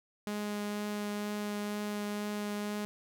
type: tone with vibrato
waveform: sawtooth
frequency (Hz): 207.5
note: G#3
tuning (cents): -1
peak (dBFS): -30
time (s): 0.27-2.85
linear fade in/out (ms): 0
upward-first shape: triangle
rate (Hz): 2.1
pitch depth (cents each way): 9
effects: none